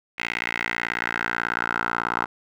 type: tone with band-pass filter sweep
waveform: 10% pulse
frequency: 58.27 Hz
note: A#1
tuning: in tune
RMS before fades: -27 dBFS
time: 0.18-2.26 s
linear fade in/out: 10 ms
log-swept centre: 2300 to 1200 Hz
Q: 3.5
effects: none